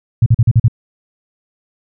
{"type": "tone bursts", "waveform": "sine", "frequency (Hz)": 114.8, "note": "A#2", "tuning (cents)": -26, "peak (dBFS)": -5, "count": 6, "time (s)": [0.22, 0.682], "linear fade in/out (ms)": 5, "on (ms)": 42, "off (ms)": 42, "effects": []}